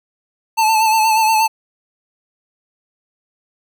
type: tone with vibrato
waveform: square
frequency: 880 Hz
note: A5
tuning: in tune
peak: -12 dBFS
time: 0.57-1.48 s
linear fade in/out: 20 ms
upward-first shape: sine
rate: 8.4 Hz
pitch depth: 40 cents each way
effects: none